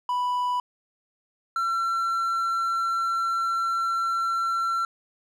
triangle tone pair in turn, 987.8 / 1353.8 Hz, B5 / E6, 0 / +46 cents, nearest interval perfect fourth, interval 546 cents, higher second, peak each -21 dBFS, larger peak neither, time 0.09-0.6 / 1.56-4.85 s, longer second, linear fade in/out 2 ms, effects none

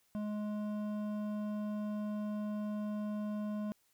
sine tone with hard clipping, 210 Hz, G#3, 19 cents sharp, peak -37 dBFS, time 0.15-3.72 s, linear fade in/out 0 ms, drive 10 dB, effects white hiss -73 dBFS RMS until 3.93 s

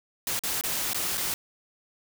white noise with dropouts, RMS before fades -29 dBFS, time 0.27-1.34 s, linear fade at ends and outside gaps 1 ms, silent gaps 0.392-0.436 / 0.611-0.637 / 0.933-0.945 / 1.173-1.177 s, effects none

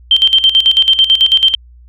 sine tone with tremolo, 3136 Hz, G7, in tune, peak -4 dBFS, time 0.11-1.55 s, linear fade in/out 2 ms, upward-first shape square, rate 9.1 Hz, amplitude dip 75%, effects added 60 Hz sine -37 dBFS peak until 1.88 s

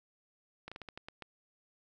slowing click train, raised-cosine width 0.3 ms, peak -28 dBFS, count 8, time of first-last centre 0.68-1.223 s, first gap 36 ms, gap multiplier 1.25, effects none

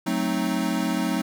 square chord, F# diminished seventh, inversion none, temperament equal, 185 / 220 / 261.6 / 311.1 Hz, F#3 / A3 / C4 / Eb4, 0 / 0 / 0 / 0 cents, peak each -29 dBFS, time 0.06-1.22 s, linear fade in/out 10 ms, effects none

